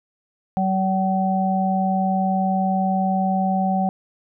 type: harmonic tone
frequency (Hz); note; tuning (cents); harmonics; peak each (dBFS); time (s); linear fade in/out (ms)
190; F#3; +46; 1 / 3 / 4; -20 / -30 / -21; 0.57-3.89; 0
effects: none